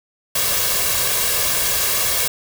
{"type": "noise with comb filter", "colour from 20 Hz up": "white", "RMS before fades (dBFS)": -19, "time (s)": [0.35, 2.28], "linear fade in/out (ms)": 5, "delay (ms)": 1.8, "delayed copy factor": 0.6, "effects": []}